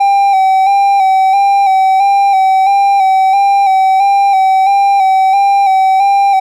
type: tone with vibrato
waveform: triangle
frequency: 780 Hz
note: G5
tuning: 9 cents flat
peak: -4 dBFS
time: 0-6.4 s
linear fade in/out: 10 ms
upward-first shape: square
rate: 1.5 Hz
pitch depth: 34 cents each way
effects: none